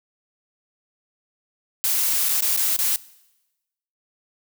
blue noise with dropouts, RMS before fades -21 dBFS, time 1.84-2.96 s, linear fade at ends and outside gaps 0 ms, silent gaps 2.287-2.291 / 2.407-2.423 / 2.564-2.574 / 2.764-2.789 s, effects noise-tail reverb RT60 1.0 s tail -21 dB re dry

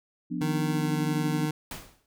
sine chord, B diminished, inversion second, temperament equal, 174.61 / 246.9 / 293.7 Hz, F3 / B3 / D4, 0 / 0 / 0 cents, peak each -33 dBFS, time 0.3-1.47 s, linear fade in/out 20 ms
25% pulse tone with pitch glide, 154.3 to 152.79 Hz, D#3 to D#3, -14 to -31 cents, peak -23 dBFS, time 0.41-1.51 s, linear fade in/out 5 ms, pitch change -17 cents, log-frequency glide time 0.7-0.86 s
pink noise with exponential decay, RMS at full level -34 dBFS, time 1.71-2.06 s, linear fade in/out 2 ms, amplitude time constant 74 ms
effects none

